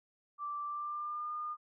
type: tone with pitch glide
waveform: sine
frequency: 1171 to 1215.1 Hz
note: D6 to D#6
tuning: -5 to -41 cents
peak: -36 dBFS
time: 0.38-1.57 s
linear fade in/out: 50 ms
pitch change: +64 cents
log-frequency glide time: 0.64-1.33 s
effects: none